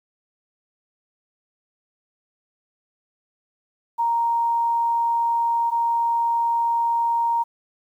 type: tone pair in turn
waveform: sine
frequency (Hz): 932.3 / 932.3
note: A#5 / A#5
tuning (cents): 0 / 0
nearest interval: unison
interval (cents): 0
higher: neither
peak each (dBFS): -18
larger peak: neither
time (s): 3.98-5.71 / 5.71-7.44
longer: neither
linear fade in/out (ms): 20
effects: 9-bit